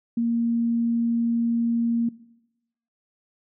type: tone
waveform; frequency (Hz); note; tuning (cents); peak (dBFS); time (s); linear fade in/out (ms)
sine; 233.1; A#3; 0; -20; 0.17-2.09; 5
effects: noise-tail reverb RT60 0.9 s tail -20 dB re dry